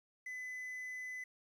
triangle tone with quantisation, 2010 Hz, B6, 30 cents sharp, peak -40 dBFS, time 0.26-1.24 s, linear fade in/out 5 ms, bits 11, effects none

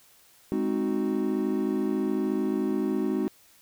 triangle chord, Ab dominant seventh, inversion none, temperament equal, 207.7 / 261.6 / 311.1 / 370 Hz, Ab3 / C4 / Eb4 / Gb4, 0 / 0 / 0 / 0 cents, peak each -28 dBFS, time 0.52-3.28 s, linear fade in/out 0 ms, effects white hiss -58 dBFS RMS until 3.61 s

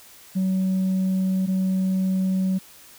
sine tone pair in turn, 188.4 / 188.4 Hz, F#3 / F#3, +32 / +32 cents, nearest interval unison, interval 0 cents, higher neither, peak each -17 dBFS, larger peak neither, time 0.35-1.47 / 1.47-2.59 s, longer neither, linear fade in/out 20 ms, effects tanh soft clip ceiling -18 dBFS + white hiss -48 dBFS RMS until 2.98 s

